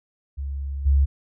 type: tone with level steps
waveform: sine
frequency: 69.3 Hz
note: C#2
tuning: in tune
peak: -26 / -14 dBFS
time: 0.37-1.06 s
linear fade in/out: 20 ms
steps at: 0.85 s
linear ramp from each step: 20 ms
effects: none